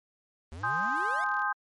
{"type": "exponential sweep", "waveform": "square", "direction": "up", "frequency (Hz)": [73.5, 760], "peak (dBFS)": -40, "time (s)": [0.52, 1.24], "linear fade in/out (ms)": 0}
{"type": "chord", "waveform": "sine", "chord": "Ab major seventh", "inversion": "none", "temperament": "equal", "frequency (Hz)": [830.6, 1046.5, 1244.5, 1568], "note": ["Ab5", "C6", "Eb6", "G6"], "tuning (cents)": [0, 0, 0, 0], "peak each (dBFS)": [-33, -33, -32, -30], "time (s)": [0.63, 1.53], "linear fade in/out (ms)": 10}
{"type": "click train", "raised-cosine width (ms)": 0.2, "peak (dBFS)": -35, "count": 18, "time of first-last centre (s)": [0.98, 1.419], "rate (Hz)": 38.7}
{"effects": ["MP3 48 kbps"]}